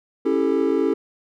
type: chord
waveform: triangle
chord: A dominant seventh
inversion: first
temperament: just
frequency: 275 / 330 / 396 / 440 Hz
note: C#4 / E4 / G4 / A4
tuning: -14 / +2 / +18 / 0 cents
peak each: -21 dBFS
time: 0.25-0.94 s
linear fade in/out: 10 ms
effects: none